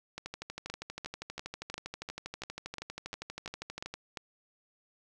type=two click trains; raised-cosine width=0.2 ms; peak=-21 / -22 dBFS; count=11 / 48; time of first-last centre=0.7-4.172 / 0.18-3.94 s; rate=2.88 / 12.5 Hz; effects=none